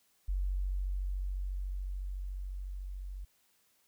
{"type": "tone with level ramp", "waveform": "sine", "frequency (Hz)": 46.96, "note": "F#1", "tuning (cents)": 26, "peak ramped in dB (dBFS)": [-29, -39], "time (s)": [0.28, 3.25], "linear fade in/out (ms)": 10, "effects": ["white hiss -71 dBFS RMS until 3.87 s"]}